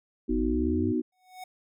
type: chord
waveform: sine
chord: B major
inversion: none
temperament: equal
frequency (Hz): 246.9 / 311.1 / 370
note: B3 / D#4 / F#4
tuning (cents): 0 / 0 / 0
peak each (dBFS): -28 / -28 / -31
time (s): 0.28-1.02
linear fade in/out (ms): 20
type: exponential sweep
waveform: sine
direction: up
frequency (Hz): 43.65 to 104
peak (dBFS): -30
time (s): 0.29-0.93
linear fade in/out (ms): 20
type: tone with exponential growth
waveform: square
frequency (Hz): 740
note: F#5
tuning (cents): 0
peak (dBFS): -37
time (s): 1.12-1.44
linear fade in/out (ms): 5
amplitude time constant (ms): 68
effects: none